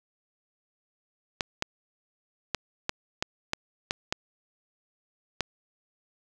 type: clicks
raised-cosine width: 0.2 ms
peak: -9 dBFS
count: 9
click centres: 1.408 / 1.624 / 2.547 / 2.894 / 3.225 / 3.534 / 3.909 / 4.125 / 5.407 s
effects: none